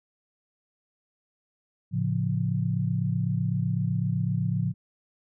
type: chord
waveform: sine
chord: A augmented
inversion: none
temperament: equal with one note detuned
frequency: 110.7 / 138.59 / 174.61 Hz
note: A2 / C#3 / E#3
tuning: +11 / 0 / 0 cents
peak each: -28 dBFS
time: 1.91-4.74 s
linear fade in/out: 50 ms
effects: none